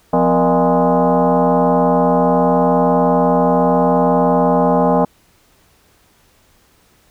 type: tone with frequency modulation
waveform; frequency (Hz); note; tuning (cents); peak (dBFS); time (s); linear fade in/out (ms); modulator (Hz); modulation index
sine; 174.61; F3; 0; -10; 0.13-5.05; 5; 215; 3.7
effects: pink hiss -54 dBFS RMS until 7.1 s